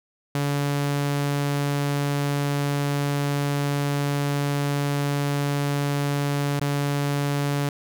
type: tone with dropouts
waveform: sawtooth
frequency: 142.9 Hz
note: D3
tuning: 47 cents flat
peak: -18 dBFS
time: 0.35-7.69 s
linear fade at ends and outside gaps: 2 ms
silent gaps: 6.596-6.612 s
effects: none